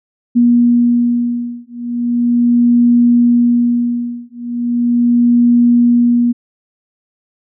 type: beating tone pair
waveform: sine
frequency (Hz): 239.5 / 239.88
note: A#3 / A#3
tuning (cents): +47 / +50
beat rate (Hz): 0.38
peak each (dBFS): -12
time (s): 0.35-6.33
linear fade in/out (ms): 20
effects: none